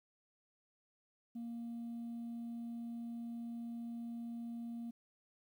sine tone, 233.8 Hz, A#3, 5 cents sharp, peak -39 dBFS, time 1.35-4.91 s, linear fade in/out 10 ms, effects tanh soft clip ceiling -40 dBFS + 12-bit

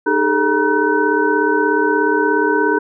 sine tone cluster, 305.4 / 401.7 / 438.5 / 952 / 1513 Hz, D#4 / G4 / A4 / A#5 / F#6, -32 / +42 / -6 / +36 / +38 cents, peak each -19 dBFS, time 0.06-2.79 s, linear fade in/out 10 ms, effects none

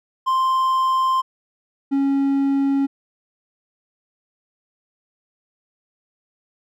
triangle tone pair in turn, 1046.5 / 275.7 Hz, C6 / C#4, 0 / -9 cents, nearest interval octave + major seventh, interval 2309 cents, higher first, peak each -14 / -14 dBFS, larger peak neither, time 0.26-1.22 / 1.91-2.87 s, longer neither, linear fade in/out 20 ms, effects none

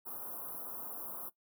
white band-stop noise, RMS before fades -43 dBFS, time 0.05-1.3 s, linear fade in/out 20 ms, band 1300 to 11000 Hz, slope 48 dB/octave, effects noise-tail reverb RT60 0.1 s tail -17 dB re dry + high-pass 200 Hz 12 dB/octave

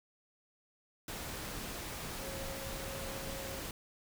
sine tone in noise, 541 Hz, C#5, 42 cents flat, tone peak -46 dBFS, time 2.19-3.6 s, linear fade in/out 2 ms, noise pink, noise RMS -42 dBFS, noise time 1.08-3.71 s, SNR -7 dB, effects none

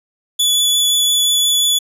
sawtooth tone with vibrato, 3436 Hz, A7, 42 cents flat, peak -9 dBFS, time 0.39-1.79 s, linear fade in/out 10 ms, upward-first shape sine, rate 5.7 Hz, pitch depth 9 cents each way, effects resampled to 32000 Hz

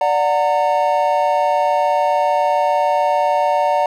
triangle chord, D augmented, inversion none, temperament just, 587.3 / 734.2 / 917.7 Hz, D5 / F#5 / A#5, 0 / -14 / -27 cents, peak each -16 dBFS, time 0.01-3.86 s, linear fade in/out 2 ms, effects none

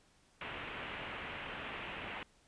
white low-pass noise, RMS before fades -44 dBFS, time 0.41-2.23 s, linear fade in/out 2 ms, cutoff 3000 Hz, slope 48 dB/octave, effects pink hiss -68 dBFS RMS until 2.47 s + resampled to 22050 Hz

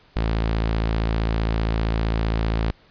sawtooth tone, 55.3 Hz, A1, 9 cents sharp, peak -16 dBFS, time 0.16-2.71 s, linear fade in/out 0 ms, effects pink hiss -55 dBFS RMS until 2.9 s + resampled to 11025 Hz

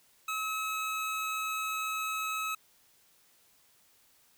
25% pulse tone, 1286 Hz, E6, 43 cents flat, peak -28 dBFS, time 0.28-2.55 s, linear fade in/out 5 ms, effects white hiss -65 dBFS RMS until 4.37 s

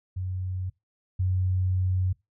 sine tone pair in turn, 92.5 / 92.5 Hz, F#2 / F#2, 0 / 0 cents, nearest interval unison, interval 0 cents, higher neither, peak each -28 / -22 dBFS, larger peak second, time 0.16-0.7 / 1.19-2.13 s, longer second, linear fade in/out 10 ms, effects noise-tail reverb RT60 0.2 s tail -22 dB re dry

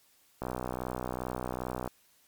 click train, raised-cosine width 1 ms, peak -20 dBFS, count 92, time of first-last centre 0.42-1.876 s, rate 62.5 Hz, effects white hiss -65 dBFS RMS until 2.27 s + MP3 96 kbps

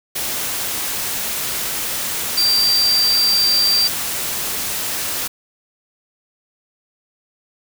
sine tone in noise, 4699 Hz, D8, in tune, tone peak -13 dBFS, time 2.37-3.88 s, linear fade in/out 10 ms, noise white, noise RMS -23 dBFS, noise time 0.15-5.28 s, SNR +7 dB, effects none

